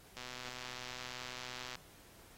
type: click train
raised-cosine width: 0.2 ms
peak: -27 dBFS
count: 199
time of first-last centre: 0.17-1.754 s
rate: 125 Hz
effects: pink hiss -60 dBFS RMS until 2.37 s + AAC 48 kbps